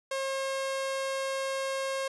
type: tone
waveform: sawtooth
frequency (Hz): 538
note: C5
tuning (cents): +48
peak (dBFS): -26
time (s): 0.11-2.08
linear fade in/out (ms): 5
effects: resampled to 24000 Hz